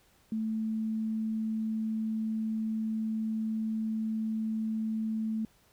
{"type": "tone", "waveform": "sine", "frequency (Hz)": 220, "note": "A3", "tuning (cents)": 0, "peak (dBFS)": -29, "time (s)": [0.32, 5.45], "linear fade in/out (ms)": 2, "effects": ["pink hiss -65 dBFS RMS until 5.72 s"]}